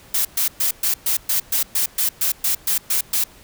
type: noise bursts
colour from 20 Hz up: blue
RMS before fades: -19 dBFS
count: 14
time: 0.14-3.24 s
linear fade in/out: 5 ms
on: 110 ms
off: 120 ms
effects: pink hiss -47 dBFS RMS until 3.43 s